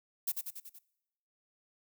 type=noise with echo; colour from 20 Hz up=violet; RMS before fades=-32 dBFS; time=0.27-0.32 s; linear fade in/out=10 ms; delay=94 ms; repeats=5; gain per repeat=-4 dB; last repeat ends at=0.79 s; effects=noise-tail reverb RT60 0.9 s tail -22 dB re dry